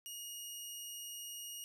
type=tone; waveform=15% pulse; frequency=2872 Hz; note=F7; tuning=48 cents sharp; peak=-37 dBFS; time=0.06-1.64 s; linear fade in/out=0 ms; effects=none